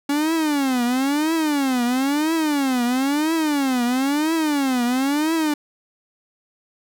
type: tone with vibrato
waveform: 45% pulse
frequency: 280.4 Hz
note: C#4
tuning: 20 cents sharp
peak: -18 dBFS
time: 0.09-5.54 s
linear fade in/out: 5 ms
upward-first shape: triangle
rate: 1 Hz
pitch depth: 290 cents each way
effects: none